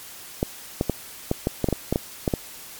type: clicks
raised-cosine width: 2 ms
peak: -7 dBFS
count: 12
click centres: 0.429 / 0.811 / 0.897 / 1.314 / 1.471 / 1.643 / 1.687 / 1.727 / 1.926 / 1.959 / 2.278 / 2.338 s
effects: white hiss -41 dBFS RMS until 2.79 s + MP3 96 kbps